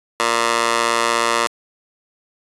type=tone with high-pass filter; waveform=15% pulse; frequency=116.54 Hz; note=A#2; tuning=in tune; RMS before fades=-18 dBFS; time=0.2-1.47 s; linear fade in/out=0 ms; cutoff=800 Hz; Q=1.3; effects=resampled to 24000 Hz